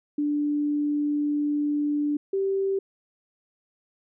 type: tone pair in turn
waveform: sine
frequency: 293.7 / 389.2 Hz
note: D4 / G4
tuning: 0 / -12 cents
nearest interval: perfect fourth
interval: 488 cents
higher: second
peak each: -22 dBFS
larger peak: neither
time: 0.18-2.17 / 2.33-2.79 s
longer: first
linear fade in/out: 5 ms
effects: none